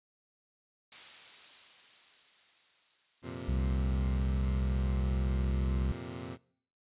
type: noise with exponential decay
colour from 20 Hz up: blue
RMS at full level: -40 dBFS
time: 0.92-4.97 s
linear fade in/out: 0 ms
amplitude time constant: 880 ms
type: chord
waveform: 15% pulse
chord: F suspended fourth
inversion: none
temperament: equal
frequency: 87.31 / 116.54 / 130.81 Hz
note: F2 / Bb2 / C3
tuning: 0 / 0 / 0 cents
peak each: -38 dBFS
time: 3.22-6.38 s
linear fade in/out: 50 ms
type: harmonic tone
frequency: 65.4 Hz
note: C2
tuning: in tune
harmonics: 1 / 2 / 3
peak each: -29 / -37 / -38 dBFS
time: 3.48-5.92 s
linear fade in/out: 5 ms
effects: noise-tail reverb RT60 0.6 s tail -22 dB re dry + resampled to 8000 Hz